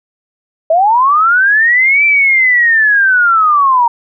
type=linear two-way sweep; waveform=sine; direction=up then down; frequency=622.3 to 2349 to 923 Hz; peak=-6 dBFS; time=0.7-3.88 s; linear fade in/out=5 ms; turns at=2.05 s; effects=none